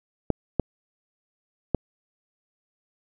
clicks, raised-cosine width 2 ms, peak -7 dBFS, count 3, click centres 0.303 / 0.597 / 1.747 s, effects none

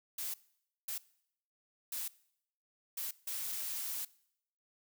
blue noise bursts at uneven times, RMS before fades -39 dBFS, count 5, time 0.18-0.34 / 0.88-0.98 / 1.92-2.08 / 2.97-3.11 / 3.27-4.05 s, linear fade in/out 5 ms, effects noise-tail reverb RT60 0.7 s tail -21 dB re dry

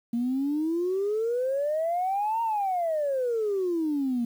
sine exponential two-way sweep, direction up then down, 230.9 to 932.3 to 230.9 Hz, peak -23 dBFS, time 0.13-4.25 s, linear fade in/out 5 ms, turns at 2.42 s, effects tanh soft clip ceiling -20 dBFS + 9-bit

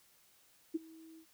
sine tone with ADSR envelope, 322.6 Hz, E4, 37 cents flat, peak -29 dBFS, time 0.74-1.26 s, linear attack 14 ms, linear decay 22 ms, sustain -23 dB, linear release 77 ms, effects white hiss -67 dBFS RMS until 1.33 s

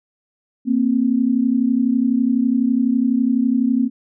sine tone pair together, 233.1 / 265.1 Hz, A#3 / C4, 0 / +23 cents, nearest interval major second, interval 223 cents, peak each -17 dBFS, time 0.65-3.9 s, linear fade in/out 50 ms, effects none

